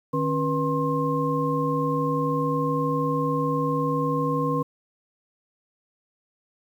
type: tone cluster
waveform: sine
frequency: 153.4 / 273.9 / 486.7 / 1062 Hz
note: D#3 / C#4 / B4 / C6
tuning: -24 / -21 / -25 / +25 cents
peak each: -27 dBFS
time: 0.13-4.63 s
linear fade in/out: 10 ms
effects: 9-bit